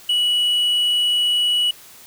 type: tone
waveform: triangle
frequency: 2935 Hz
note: F#7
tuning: 15 cents flat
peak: -14 dBFS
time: 0.09-1.71 s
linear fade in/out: 5 ms
effects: white hiss -44 dBFS RMS until 2.06 s